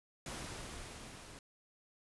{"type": "noise with level ramp", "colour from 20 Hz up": "pink", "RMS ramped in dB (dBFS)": [-43, -53], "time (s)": [0.26, 1.39], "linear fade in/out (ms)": 2, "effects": ["resampled to 24000 Hz"]}